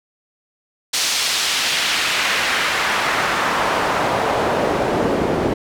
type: noise with band-pass filter sweep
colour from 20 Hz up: pink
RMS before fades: -19 dBFS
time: 0.93-5.54 s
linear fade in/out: 10 ms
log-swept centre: 5100 to 350 Hz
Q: 1
effects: none